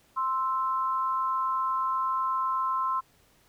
sine tone pair together, 1046.5 / 1318.5 Hz, C6 / E6, 0 / 0 cents, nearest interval major third, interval 400 cents, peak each -26 / -31 dBFS, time 0.16-3.01 s, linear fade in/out 20 ms, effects pink hiss -63 dBFS RMS until 3.48 s

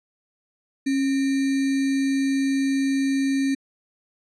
sine tone with sample-and-hold, 272.5 Hz, C#4, 29 cents flat, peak -19 dBFS, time 0.86-3.55 s, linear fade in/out 10 ms, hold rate 2100 Hz, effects resampled to 22050 Hz

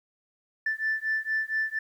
sine beating tone pair, 1760 / 1764.3 Hz, A6 / A6, 0 / +4 cents, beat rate 4.3 Hz, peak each -28 dBFS, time 0.66-1.79 s, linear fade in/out 5 ms, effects tanh soft clip ceiling -20 dBFS + 10-bit

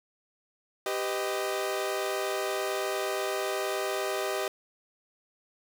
sawtooth chord, G augmented, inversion none, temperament equal with one note detuned, 392 / 503.4 / 622.3 Hz, G4 / B4 / D#5, 0 / +33 / 0 cents, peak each -28 / -32 / -29 dBFS, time 0.86-4.48 s, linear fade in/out 2 ms, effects none

